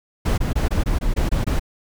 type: noise bursts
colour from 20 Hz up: brown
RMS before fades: -19 dBFS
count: 9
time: 0.25-1.596 s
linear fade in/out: 10 ms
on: 130 ms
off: 22 ms
effects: none